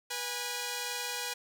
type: tone pair together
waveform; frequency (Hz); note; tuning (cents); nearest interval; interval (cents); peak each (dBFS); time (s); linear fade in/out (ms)
5% pulse; 488.2 / 821; B4 / G#5; -20 / -20; major sixth; 900; -25; 0.1-1.34; 10
effects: none